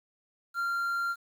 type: tone with quantisation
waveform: triangle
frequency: 1385 Hz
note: F6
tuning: 15 cents flat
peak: -26 dBFS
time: 0.54-1.16 s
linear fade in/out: 50 ms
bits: 9
effects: none